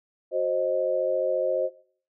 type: chord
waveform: sine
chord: C diminished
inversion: second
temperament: equal with one note detuned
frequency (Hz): 370 / 527.8 / 622.3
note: Gb4 / C5 / Eb5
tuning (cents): 0 / +15 / 0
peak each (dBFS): -30 / -25 / -27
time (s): 0.31-1.7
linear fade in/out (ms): 50
effects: noise-tail reverb RT60 0.5 s tail -19 dB re dry